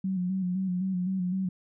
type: tone with vibrato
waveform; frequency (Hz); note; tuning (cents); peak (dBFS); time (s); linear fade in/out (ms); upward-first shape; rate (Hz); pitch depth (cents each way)
sine; 185; F#3; 0; -26; 0.04-1.49; 5; square; 3.9; 47
effects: none